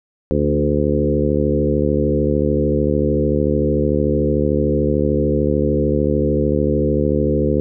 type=harmonic tone with a mistuned harmonic; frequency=73.42 Hz; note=D2; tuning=in tune; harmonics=1 / 2 / 3 / 4 / 5 / 6 / 7; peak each=-22 / -22 / -22 / -22 / -22 / -22 / -22 dBFS; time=0.31-7.6 s; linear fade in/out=0 ms; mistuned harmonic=3; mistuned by=+15 cents; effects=none